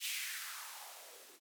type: noise with band-pass filter sweep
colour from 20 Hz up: violet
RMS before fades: -45 dBFS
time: 0-1.4 s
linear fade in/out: 50 ms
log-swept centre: 3000 to 320 Hz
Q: 3
effects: none